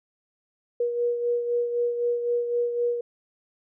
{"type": "beating tone pair", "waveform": "sine", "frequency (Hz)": [478.5, 482.4], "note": ["A#4", "B4"], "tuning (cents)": [45, -41], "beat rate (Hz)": 3.9, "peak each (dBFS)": [-23, -32], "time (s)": [0.8, 3.01], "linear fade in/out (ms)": 5, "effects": []}